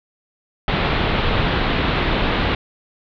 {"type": "low-pass noise", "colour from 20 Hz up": "pink", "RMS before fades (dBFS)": -19, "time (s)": [0.68, 2.55], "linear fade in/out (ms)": 2, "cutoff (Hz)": 3900, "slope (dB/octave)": 48, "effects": []}